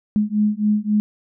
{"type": "beating tone pair", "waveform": "sine", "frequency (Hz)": [208.6, 212.3], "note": ["G#3", "G#3"], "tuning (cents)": [8, 38], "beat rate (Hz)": 3.7, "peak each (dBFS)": -19, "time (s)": [0.16, 1], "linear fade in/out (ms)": 0, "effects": []}